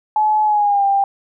sine tone with pitch glide, 855 to 793.1 Hz, A5 to G5, -50 to +20 cents, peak -12 dBFS, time 0.16-1.04 s, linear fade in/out 2 ms, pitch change -130 cents, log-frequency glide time 0.44-0.85 s, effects none

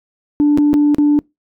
sine tone with dropouts, 293.7 Hz, D4, in tune, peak -7 dBFS, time 0.4-1.19 s, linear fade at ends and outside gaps 0 ms, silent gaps 0.575-0.584 / 0.732-0.74 / 0.946-0.984 s, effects noise-tail reverb RT60 0.2 s tail -26 dB re dry + tanh soft clip ceiling -6 dBFS

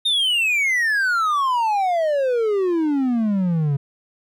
triangle exponential sweep, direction down, 3717 to 136.7 Hz, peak -15 dBFS, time 0.05-3.77 s, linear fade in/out 10 ms, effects none

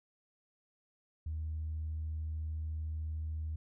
sine tone, 78.4 Hz, D#2, 14 cents sharp, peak -34 dBFS, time 1.26-3.56 s, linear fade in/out 5 ms, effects tanh soft clip ceiling -31 dBFS

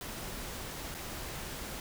pink noise with dropouts, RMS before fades -41 dBFS, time 0.01-1.8 s, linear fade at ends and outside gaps 1 ms, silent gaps 0.943-0.948 s, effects none

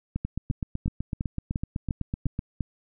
two click trains, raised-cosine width 5 ms, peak -16 / -15 dBFS, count 18 / 8, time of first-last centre 0.25-2.391 / 0.16-2.608 s, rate 7.94 / 2.86 Hz, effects none

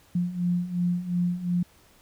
sine beating tone pair, 174.61 / 177.41 Hz, F3 / F3, 0 / +28 cents, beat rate 2.8 Hz, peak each -29 / -25 dBFS, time 0.15-1.63 s, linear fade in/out 5 ms, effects pink hiss -58 dBFS RMS until 2.01 s

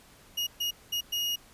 35% pulse tone bursts at uneven times, 2872 Hz, F7, 48 cents sharp, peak -26 dBFS, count 4, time 0.37-0.47 / 0.6-0.71 / 0.92-1.01 / 1.12-1.36 s, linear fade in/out 10 ms, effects pink hiss -56 dBFS RMS until 1.53 s + resampled to 32000 Hz

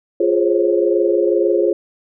sine chord, Db major seventh, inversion first, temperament equal with one note detuned, 349.2 / 415.3 / 523.3 / 545.5 Hz, F4 / Ab4 / C5 / Db5, 0 / 0 / 0 / -28 cents, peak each -16 / -17 / -22 / -20 dBFS, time 0.2-1.73 s, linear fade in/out 5 ms, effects none

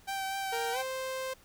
sawtooth tone with vibrato, 777 Hz, G5, 16 cents flat, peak -29 dBFS, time 0.07-0.83 s, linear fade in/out 20 ms, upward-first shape triangle, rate 4.1 Hz, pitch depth 20 cents each way
sawtooth tone with pitch glide, 466 to 523.1 Hz, A#4 to C5, -1 to -1 cents, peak -30 dBFS, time 0.52-1.34 s, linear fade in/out 10 ms, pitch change +200 cents, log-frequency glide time 0.72-0.78 s
effects pink hiss -60 dBFS RMS until 1.44 s

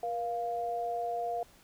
sine tone pair together, 476.9 / 698.5 Hz, A#4 / F5, +39 / 0 cents, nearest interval perfect fifth, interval 661 cents, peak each -37 / -32 dBFS, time 0.03-1.43 s, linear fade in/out 2 ms, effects pink hiss -60 dBFS RMS until 1.63 s

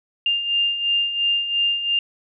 sine beating tone pair, 2800 / 2802.9 Hz, F7 / F7, +4 / +6 cents, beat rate 2.9 Hz, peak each -26 / -19 dBFS, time 0.26-1.99 s, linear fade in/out 2 ms, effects none

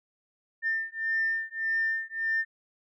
sine beating tone pair, 1798 / 1799.7 Hz, A6 / A6, +37 / +39 cents, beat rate 1.7 Hz, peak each -29 dBFS, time 0.62-2.45 s, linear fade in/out 50 ms, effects tanh soft clip ceiling -19 dBFS

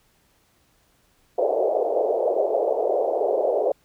white band-pass noise, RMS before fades -22 dBFS, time 1.38-3.72 s, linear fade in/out 5 ms, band 400 to 670 Hz, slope 48 dB/octave, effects pink hiss -63 dBFS RMS until 3.84 s

